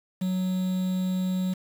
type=tone with quantisation; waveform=triangle; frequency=185 Hz; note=F#3; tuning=in tune; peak=-22 dBFS; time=0.21-1.54 s; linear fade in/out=10 ms; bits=7; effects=none